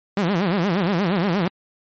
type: tone with vibrato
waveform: sawtooth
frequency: 185 Hz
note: F#3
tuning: in tune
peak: -14 dBFS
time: 0.17-1.48 s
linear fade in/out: 2 ms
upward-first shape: sine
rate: 8.5 Hz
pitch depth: 210 cents each way
effects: low-pass 4000 Hz 12 dB/octave + MP3 32 kbps